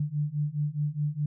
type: beating tone pair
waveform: sine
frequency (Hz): 145.7 / 150.5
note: D3 / D3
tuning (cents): -13 / +43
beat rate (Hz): 4.8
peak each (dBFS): -30 / -29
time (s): 0-1.26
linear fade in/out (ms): 5
effects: none